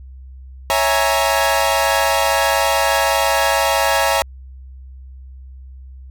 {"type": "chord", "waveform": "sawtooth", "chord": "A# half-diminished seventh", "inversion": "first", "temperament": "equal", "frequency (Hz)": [554.4, 659.3, 830.6, 932.3], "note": ["C#5", "E5", "G#5", "A#5"], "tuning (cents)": [0, 0, 0, 0], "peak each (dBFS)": -16, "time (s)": [0.7, 4.22], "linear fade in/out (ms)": 0, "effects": ["added 65 Hz sine -34 dBFS peak until 6.1 s"]}